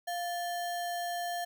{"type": "tone with sample-and-hold", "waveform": "sine", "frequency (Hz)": 698.5, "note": "F5", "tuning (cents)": 0, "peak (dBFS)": -32, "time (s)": [0.07, 1.45], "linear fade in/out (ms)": 10, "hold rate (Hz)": 2450, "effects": []}